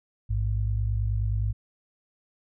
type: tone pair together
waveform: sine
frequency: 55.73 / 105.2 Hz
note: A1 / G#2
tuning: +23 / +23 cents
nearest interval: major seventh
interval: 1100 cents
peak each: -26 dBFS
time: 0.29-1.53 s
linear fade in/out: 20 ms
effects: none